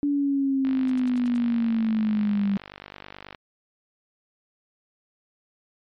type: linear sweep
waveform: sine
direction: down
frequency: 288.9 to 197.1 Hz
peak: -20 dBFS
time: 0.03-2.57 s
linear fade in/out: 0 ms
type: click train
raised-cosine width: 0.3 ms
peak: -22 dBFS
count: 134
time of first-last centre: 0.65-3.348 s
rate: 49.3 Hz
type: noise bursts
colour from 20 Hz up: violet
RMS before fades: -34 dBFS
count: 6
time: 0.88-1.371 s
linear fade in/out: 2 ms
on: 21 ms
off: 73 ms
effects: low-pass 4000 Hz 12 dB/octave + MP3 48 kbps